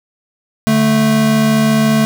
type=tone pair together; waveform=square; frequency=145.57 / 220 Hz; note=D3 / A3; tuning=-15 / 0 cents; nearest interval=perfect fifth; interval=715 cents; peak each=-18 / -11 dBFS; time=0.67-2.05 s; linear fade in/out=0 ms; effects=none